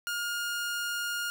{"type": "tone", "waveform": "sawtooth", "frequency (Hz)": 1419, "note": "F6", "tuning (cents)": 27, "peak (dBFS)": -27, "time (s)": [0.07, 1.3], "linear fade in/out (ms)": 0, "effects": []}